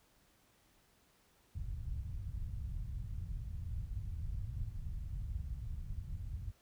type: low-pass noise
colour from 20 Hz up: white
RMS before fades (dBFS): -41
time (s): 1.55-6.52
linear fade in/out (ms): 5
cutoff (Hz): 100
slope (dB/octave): 24
effects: pink hiss -70 dBFS RMS until 6.61 s